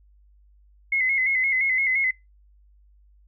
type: tone with vibrato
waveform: sine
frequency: 2100 Hz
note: C7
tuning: 6 cents sharp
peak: -19 dBFS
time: 0.92-2.11 s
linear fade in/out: 5 ms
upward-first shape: square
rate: 5.8 Hz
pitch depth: 54 cents each way
effects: noise-tail reverb RT60 0.2 s tail -21 dB re dry + added 50 Hz sine -53 dBFS peak until 3.27 s